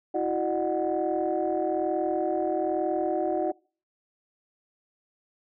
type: tone cluster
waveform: sine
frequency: 326.3 / 367.4 / 603 / 740 Hz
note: E4 / F#4 / D5 / F#5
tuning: -18 / -12 / +46 / 0 cents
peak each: -29 dBFS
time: 0.14-3.52 s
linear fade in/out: 10 ms
effects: noise-tail reverb RT60 0.4 s tail -25 dB re dry + tanh soft clip ceiling -16 dBFS

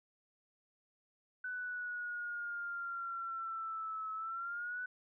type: exponential two-way sweep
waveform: sine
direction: down then up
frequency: 1500 to 1293 to 1500 Hz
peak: -38 dBFS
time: 1.44-4.86 s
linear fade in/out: 5 ms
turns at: 4.13 s
effects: none

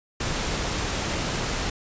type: noise with amplitude modulation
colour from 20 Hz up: pink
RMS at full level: -26 dBFS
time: 0.2-1.7 s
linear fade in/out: 5 ms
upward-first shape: sine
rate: 248 Hz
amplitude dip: 25%
effects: resampled to 16000 Hz

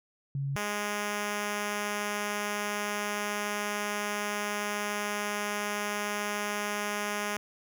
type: tone pair in turn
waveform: sine / 5% pulse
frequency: 138.59 / 206.9 Hz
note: C#3 / G#3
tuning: 0 / -6 cents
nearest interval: perfect fifth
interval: 694 cents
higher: second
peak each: -29 / -19 dBFS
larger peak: second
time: 0.35-0.56 / 0.56-7.37 s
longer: second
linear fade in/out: 2 ms
effects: none

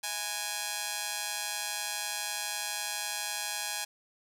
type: tone with amplitude modulation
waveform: 5% pulse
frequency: 828 Hz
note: G#5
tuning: 5 cents flat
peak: -17 dBFS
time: 0.03-3.85 s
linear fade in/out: 10 ms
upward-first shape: sine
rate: 180 Hz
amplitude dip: 85%
effects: none

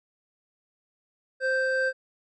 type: tone pair together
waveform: triangle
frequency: 523.3 / 1566.5 Hz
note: C5 / G6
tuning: 0 / -2 cents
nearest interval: octave + perfect fifth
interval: 1898 cents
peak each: -24 dBFS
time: 1.4-1.93 s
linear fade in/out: 50 ms
effects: resampled to 22050 Hz

